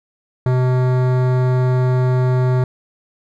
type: tone with hard clipping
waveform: sine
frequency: 127.1 Hz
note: C3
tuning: 50 cents flat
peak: -15 dBFS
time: 0.46-2.64 s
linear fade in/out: 2 ms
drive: 17 dB
effects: none